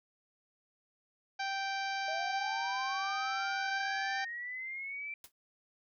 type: harmonic tone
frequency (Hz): 782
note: G5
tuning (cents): -4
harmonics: 1 / 2 / 3 / 4 / 5 / 6 / 7 / 8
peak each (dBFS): -36 / -39 / -42 / -48 / -48 / -46 / -51 / -54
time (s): 1.39-4.25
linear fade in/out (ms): 10
type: linear sweep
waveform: sine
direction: up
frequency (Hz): 623 to 2349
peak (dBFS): -38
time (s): 2.08-5.14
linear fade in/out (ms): 2
type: noise with exponential decay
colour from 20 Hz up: white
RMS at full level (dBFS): -46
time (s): 5.24-5.32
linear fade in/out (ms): 2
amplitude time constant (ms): 17
effects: none